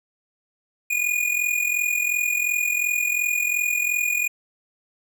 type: tone with amplitude modulation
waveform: square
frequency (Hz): 2448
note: D#7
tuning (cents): -29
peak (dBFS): -18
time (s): 0.9-4.28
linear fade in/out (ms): 10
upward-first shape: sine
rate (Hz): 42.8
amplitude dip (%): 70
effects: none

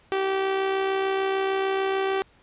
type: tone with amplitude modulation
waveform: sawtooth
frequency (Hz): 386.5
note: G4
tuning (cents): -24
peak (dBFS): -17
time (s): 0.12-2.22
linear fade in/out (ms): 0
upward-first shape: sine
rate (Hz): 66.7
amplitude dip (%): 35
effects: pink hiss -58 dBFS RMS until 2.42 s + resampled to 8000 Hz

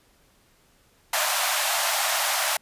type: high-pass noise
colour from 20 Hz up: pink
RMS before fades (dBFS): -24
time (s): 1.13-2.57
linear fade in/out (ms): 5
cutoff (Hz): 590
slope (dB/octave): 96
effects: pink hiss -61 dBFS RMS until 2.61 s + resampled to 32000 Hz

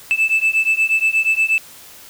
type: beating tone pair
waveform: sine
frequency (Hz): 2628 / 2636.4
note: E7 / E7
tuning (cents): -6 / 0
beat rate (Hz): 8.4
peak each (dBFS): -15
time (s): 0.11-1.58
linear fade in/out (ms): 0
effects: tanh soft clip ceiling -10 dBFS + white hiss -41 dBFS RMS until 2.09 s

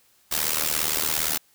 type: noise with amplitude modulation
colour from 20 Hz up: white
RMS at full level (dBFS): -21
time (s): 0.31-1.38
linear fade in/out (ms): 10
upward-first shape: sine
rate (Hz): 77.4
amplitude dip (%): 90
effects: white hiss -61 dBFS RMS until 1.54 s

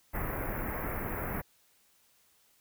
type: band-stop noise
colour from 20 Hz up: pink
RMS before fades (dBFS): -35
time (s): 0.13-1.42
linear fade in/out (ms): 20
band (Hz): 2200 to 12000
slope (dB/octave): 48
effects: white hiss -67 dBFS RMS until 2.6 s

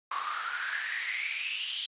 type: noise with high-pass filter sweep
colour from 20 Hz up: pink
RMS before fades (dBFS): -34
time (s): 0.11-1.86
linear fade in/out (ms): 5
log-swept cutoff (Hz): 1100 to 3300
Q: 8.9
effects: resampled to 8000 Hz

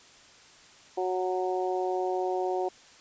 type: harmonic tone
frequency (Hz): 184.3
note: F#3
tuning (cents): -7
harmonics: 2 / 3 / 4 / 5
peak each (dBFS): -29 / -35 / -31 / -39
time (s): 0.97-2.69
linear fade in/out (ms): 10
effects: white hiss -54 dBFS RMS until 3 s + resampled to 16000 Hz

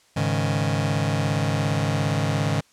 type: chord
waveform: sawtooth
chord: Ab suspended fourth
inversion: none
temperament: just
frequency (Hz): 103.83 / 138.43 / 155.74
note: Ab2 / Db3 / Eb3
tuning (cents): 0 / -2 / +2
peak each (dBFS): -21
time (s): 0.16-2.61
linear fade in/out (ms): 10
effects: white hiss -58 dBFS RMS until 2.72 s + low-pass 8000 Hz 12 dB/octave

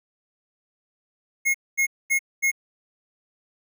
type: tone bursts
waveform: square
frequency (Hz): 2160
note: C#7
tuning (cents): -45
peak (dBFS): -19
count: 4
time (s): 1.45-2.516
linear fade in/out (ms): 20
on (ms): 94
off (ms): 230
effects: none

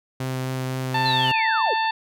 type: tone with vibrato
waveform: sawtooth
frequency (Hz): 130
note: C3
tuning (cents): -11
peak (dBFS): -21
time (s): 0.2-1.32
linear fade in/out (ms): 5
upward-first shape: triangle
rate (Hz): 3.9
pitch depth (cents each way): 9
type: harmonic tone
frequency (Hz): 889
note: A5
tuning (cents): +18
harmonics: 1 / 2 / 3 / 4 / 5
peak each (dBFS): -21 / -27 / -31 / -33 / -35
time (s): 0.94-1.91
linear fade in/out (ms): 5
type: linear sweep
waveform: sine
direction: down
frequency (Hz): 4245 to 354.7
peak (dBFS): -23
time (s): 1.05-1.74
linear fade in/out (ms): 10
effects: none

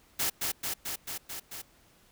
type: noise with echo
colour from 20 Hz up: white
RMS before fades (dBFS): -29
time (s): 0.19-0.3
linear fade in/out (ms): 10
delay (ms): 220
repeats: 6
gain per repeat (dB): -2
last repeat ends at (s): 1.62
effects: pink hiss -62 dBFS RMS until 2.11 s

